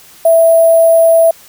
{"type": "tone with sample-and-hold", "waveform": "sine", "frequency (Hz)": 659.3, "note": "E5", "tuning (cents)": 0, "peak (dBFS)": -4, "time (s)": [0.25, 1.31], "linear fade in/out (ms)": 5, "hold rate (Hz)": 11025, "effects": ["white hiss -40 dBFS RMS until 1.48 s"]}